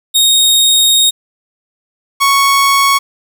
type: tone pair in turn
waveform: sawtooth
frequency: 3729 / 1108.6 Hz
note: A#7 / C#6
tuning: 0 / 0 cents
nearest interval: octave + major sixth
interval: 2100 cents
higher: first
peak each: -4 dBFS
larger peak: neither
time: 0.14-1.11 / 2.2-2.99 s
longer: first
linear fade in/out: 20 ms
effects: 7-bit